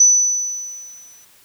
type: tone with exponential decay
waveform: sine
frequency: 5980 Hz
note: F#8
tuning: 17 cents sharp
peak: -6 dBFS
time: 0-1.25 s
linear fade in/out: 5 ms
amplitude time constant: 270 ms
effects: white hiss -51 dBFS RMS until 1.44 s